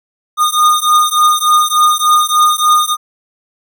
square beating tone pair, 1223 / 1226.4 Hz, D#6 / D#6, -30 / -25 cents, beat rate 3.4 Hz, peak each -12 / -12 dBFS, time 0.37-2.97 s, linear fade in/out 50 ms, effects none

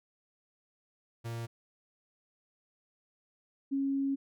45% pulse / sine tone pair in turn, 116.2 / 274.3 Hz, A#2 / C#4, -5 / -18 cents, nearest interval octave + minor third, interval 1487 cents, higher second, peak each -36 / -28 dBFS, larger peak second, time 1.24-1.47 / 3.71-4.16 s, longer second, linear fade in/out 20 ms, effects none

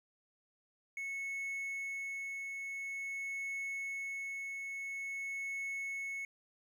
triangle tone with tremolo, 2200 Hz, C#7, 14 cents flat, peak -35 dBFS, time 0.97-6.25 s, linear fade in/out 2 ms, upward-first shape triangle, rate 0.48 Hz, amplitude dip 30%, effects 12-bit

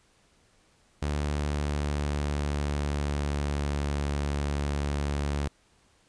sawtooth tone with pitch glide, 73.4 to 71.89 Hz, D2 to D2, 0 to -36 cents, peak -23 dBFS, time 1.02-5.48 s, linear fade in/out 5 ms, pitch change -36 cents, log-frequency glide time 1.32-3.98 s, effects pink hiss -64 dBFS RMS until 6.08 s + resampled to 22050 Hz

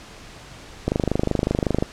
click train, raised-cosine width 2 ms, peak -6 dBFS, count 25, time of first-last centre 0.88-1.825 s, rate 25.4 Hz, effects pink hiss -42 dBFS RMS until 1.92 s + low-pass 7000 Hz 12 dB/octave

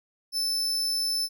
40% pulse tone, 5274 Hz, E8, in tune, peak -24 dBFS, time 0.32-1.29 s, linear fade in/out 50 ms, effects none

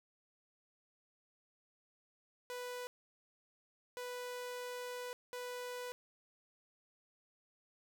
sawtooth tone bursts at uneven times, 493.9 Hz, B4, in tune, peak -38 dBFS, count 3, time 2.5-2.87 / 3.97-5.13 / 5.33-5.92 s, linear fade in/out 0 ms, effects none

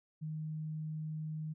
sine tone, 155.56 Hz, D#3, in tune, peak -37 dBFS, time 0.21-1.54 s, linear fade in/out 20 ms, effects none

